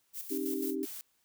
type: noise with tremolo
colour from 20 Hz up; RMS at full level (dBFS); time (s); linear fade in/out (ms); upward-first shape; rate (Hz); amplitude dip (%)
violet; -39; 0.13-0.76; 50; square; 6.1; 55
type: chord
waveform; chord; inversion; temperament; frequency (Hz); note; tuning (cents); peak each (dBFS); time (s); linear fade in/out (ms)
sine; C minor; none; equal with one note detuned; 268.5 / 311.1 / 392; C4 / Eb4 / G4; +45 / 0 / 0; -36; 0.3-0.86; 20
type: noise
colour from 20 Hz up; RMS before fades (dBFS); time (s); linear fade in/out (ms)
blue; -43; 0.83-1.01; 0
effects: white hiss -73 dBFS RMS until 1.24 s